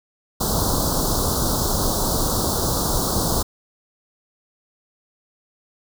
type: band-stop noise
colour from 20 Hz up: pink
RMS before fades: -21 dBFS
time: 0.4-3.43 s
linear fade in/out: 10 ms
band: 1300 to 3900 Hz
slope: 48 dB/octave
effects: none